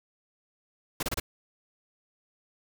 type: noise bursts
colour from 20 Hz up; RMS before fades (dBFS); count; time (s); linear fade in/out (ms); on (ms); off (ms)
pink; -30; 4; 1-1.2; 5; 29; 28
effects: none